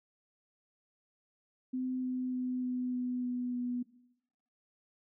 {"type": "tone with pitch steps", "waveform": "sine", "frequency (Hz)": [256, 254.2, 252.5, 250.7, 249, 247.3, 245.6], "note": ["C4", "C4", "B3", "B3", "B3", "B3", "B3"], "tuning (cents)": [-38, -50, 39, 26, 14, 3, -9], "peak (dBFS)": -32, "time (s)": [1.73, 3.83], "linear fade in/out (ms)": 10, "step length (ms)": 300, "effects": ["noise-tail reverb RT60 0.8 s tail -18 dB re dry"]}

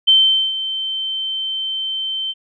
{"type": "tone with ADSR envelope", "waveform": "sine", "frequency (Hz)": 3100, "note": "G7", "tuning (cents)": -20, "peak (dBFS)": -7, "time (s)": [0.07, 2.34], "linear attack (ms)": 15, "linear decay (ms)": 440, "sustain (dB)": -13, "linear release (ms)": 37, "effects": []}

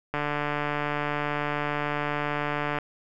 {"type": "click train", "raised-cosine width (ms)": 0.5, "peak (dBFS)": -13, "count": 390, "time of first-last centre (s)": [0.14, 2.786], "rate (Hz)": 147, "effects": []}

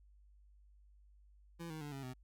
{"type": "tone with pitch steps", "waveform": "25% pulse", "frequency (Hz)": [168.5, 157.22, 146.69, 136.86, 127.7], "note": ["E3", "D#3", "D3", "C#3", "C3"], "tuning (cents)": [38, 18, -2, -22, -42], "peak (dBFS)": -40, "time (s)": [1.59, 2.14], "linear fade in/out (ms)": 20, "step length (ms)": 110, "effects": ["added 50 Hz sine -61 dBFS peak until 2.23 s"]}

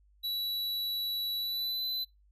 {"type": "tone with pitch glide", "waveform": "square", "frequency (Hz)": [3930, 4017], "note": ["B7", "B7"], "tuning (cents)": [-9, 29], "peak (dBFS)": -32, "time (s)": [0.23, 2.05], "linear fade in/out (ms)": 20, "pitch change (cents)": 38, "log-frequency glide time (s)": [1.38, 1.84], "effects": ["noise-tail reverb RT60 0.2 s tail -24 dB re dry", "added 50 Hz sine -61 dBFS peak until 2.31 s"]}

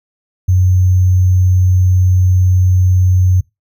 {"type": "tone with sample-and-hold", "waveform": "sine", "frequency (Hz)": 91.8, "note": "F#2", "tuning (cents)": -13, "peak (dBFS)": -7, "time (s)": [0.48, 3.41], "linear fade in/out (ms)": 10, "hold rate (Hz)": 6300, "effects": ["noise-tail reverb RT60 0.2 s tail -23 dB re dry"]}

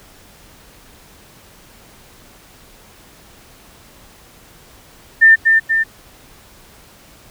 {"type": "tone with echo", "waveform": "sine", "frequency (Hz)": 1796, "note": "A6", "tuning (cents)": 35, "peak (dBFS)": -4, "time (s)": [5.21, 5.36], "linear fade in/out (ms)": 20, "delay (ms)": 240, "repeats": 2, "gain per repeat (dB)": -4, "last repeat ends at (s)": 5.84, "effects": ["pink hiss -45 dBFS RMS until 7.3 s"]}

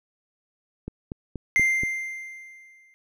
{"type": "click train", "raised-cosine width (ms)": 3, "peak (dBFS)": -19, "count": 5, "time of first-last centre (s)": [0.88, 1.835], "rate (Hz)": 4.19}
{"type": "tone with exponential decay", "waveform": "triangle", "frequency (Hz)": 2093, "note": "C7", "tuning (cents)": 0, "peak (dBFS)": -14, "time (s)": [1.56, 2.94], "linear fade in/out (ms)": 0, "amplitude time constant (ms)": 300}
{"effects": []}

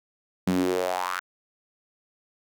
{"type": "tone with high-pass filter sweep", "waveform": "sawtooth", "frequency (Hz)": 91, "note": "F#2", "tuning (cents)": -28, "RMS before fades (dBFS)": -26, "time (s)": [0.47, 1.2], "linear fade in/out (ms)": 5, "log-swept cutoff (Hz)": [190, 1500], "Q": 4.6, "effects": []}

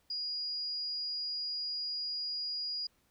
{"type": "tone", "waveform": "sine", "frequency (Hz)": 4875, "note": "D#8", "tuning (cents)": -36, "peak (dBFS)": -34, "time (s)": [0.1, 2.87], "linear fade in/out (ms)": 5, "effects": ["pink hiss -72 dBFS RMS until 3.1 s"]}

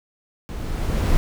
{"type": "noise with level ramp", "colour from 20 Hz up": "brown", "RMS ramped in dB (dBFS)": [-30, -17], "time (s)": [0.49, 1.17], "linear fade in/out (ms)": 0, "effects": []}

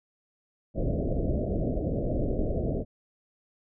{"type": "low-pass noise", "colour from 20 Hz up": "pink", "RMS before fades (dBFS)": -28, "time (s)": [0.74, 2.85], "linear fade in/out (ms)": 50, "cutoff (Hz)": 670, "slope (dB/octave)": 96, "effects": []}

